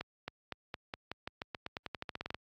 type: accelerating click train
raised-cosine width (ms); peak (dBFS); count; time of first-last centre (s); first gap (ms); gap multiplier
0.3; -22; 20; 0.01-2.345; 270; 0.9
effects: high-pass 60 Hz 12 dB/octave + AAC 48 kbps